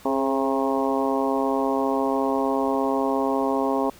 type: harmonic tone with a mistuned harmonic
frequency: 134.7 Hz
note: C#3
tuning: 49 cents flat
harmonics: 2 / 3 / 4 / 5 / 6 / 7 / 8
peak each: -25 / -27 / -28 / -29 / -30 / -30 / -31 dBFS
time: 0.05-3.9 s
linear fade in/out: 5 ms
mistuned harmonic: 3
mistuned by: +37 cents
effects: pink hiss -49 dBFS RMS until 3.99 s